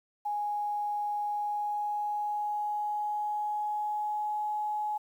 sine tone with pitch glide, 830 to 843.5 Hz, G#5 to G#5, -1 to +27 cents, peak -29 dBFS, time 0.25-4.98 s, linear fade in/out 10 ms, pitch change +28 cents, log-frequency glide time 1.26-4.47 s, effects 10-bit

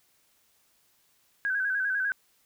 sine tone with vibrato, 1580 Hz, G6, 13 cents sharp, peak -25 dBFS, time 1.45-2.12 s, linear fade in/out 0 ms, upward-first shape square, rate 10 Hz, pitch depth 63 cents each way, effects white hiss -67 dBFS RMS until 2.45 s

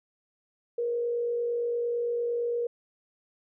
sine tone with frequency modulation, 475.1 Hz, A#4, 33 cents sharp, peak -26 dBFS, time 0.78-2.67 s, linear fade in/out 5 ms, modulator 48.8 Hz, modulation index 0.28, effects none

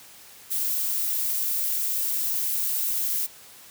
violet noise, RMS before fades -26 dBFS, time 0.5-3.27 s, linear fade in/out 20 ms, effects white hiss -48 dBFS RMS until 3.7 s + high-pass 60 Hz 12 dB/octave

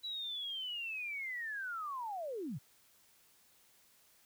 sine linear sweep, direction down, 3950 to 105.6 Hz, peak -38 dBFS, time 0.03-2.59 s, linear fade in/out 20 ms, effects white hiss -67 dBFS RMS until 4.25 s

